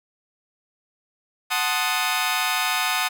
15% pulse chord, F# diminished seventh, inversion none, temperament equal, 740 / 880 / 1046.5 / 1244.5 Hz, F#5 / A5 / C6 / Eb6, 0 / 0 / 0 / 0 cents, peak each -20 / -21 / -23 / -19 dBFS, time 1.5-3.09 s, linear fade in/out 20 ms, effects none

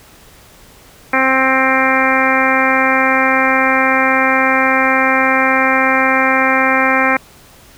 harmonic tone, 263.6 Hz, C4, 13 cents sharp, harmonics 1 / 2 / 3 / 4 / 5 / 6 / 7 / 8 / 9, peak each -19 / -19 / -19 / -19 / -19 / -19 / -19 / -19 / -19 dBFS, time 1.13-7.17 s, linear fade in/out 5 ms, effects pink hiss -43 dBFS RMS until 7.77 s

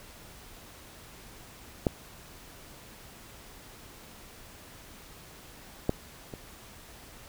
clicks, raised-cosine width 2 ms, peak -10 / -11 / -25 dBFS, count 3, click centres 1.868 / 5.894 / 6.338 s, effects pink hiss -50 dBFS RMS until 7.28 s

